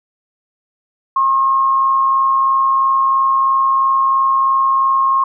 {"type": "tone with amplitude modulation", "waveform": "sine", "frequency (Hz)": 1076, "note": "C6", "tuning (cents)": 48, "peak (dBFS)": -9, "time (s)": [1.16, 5.24], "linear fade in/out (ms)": 5, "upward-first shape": "sine", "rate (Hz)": 123, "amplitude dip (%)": 35, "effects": []}